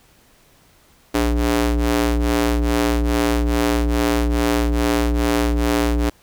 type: ring-modulated tone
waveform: sawtooth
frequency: 116.54 Hz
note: A#2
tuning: in tune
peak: -9 dBFS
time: 1.14-6.1 s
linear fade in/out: 10 ms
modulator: 176 Hz
effects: pink hiss -54 dBFS RMS until 6.22 s